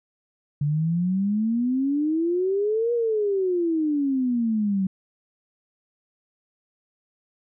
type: exponential two-way sweep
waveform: sine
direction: up then down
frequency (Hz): 142.6 to 480.4 to 186.8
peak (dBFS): -20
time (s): 0.61-4.87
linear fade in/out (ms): 5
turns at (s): 2.93
effects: none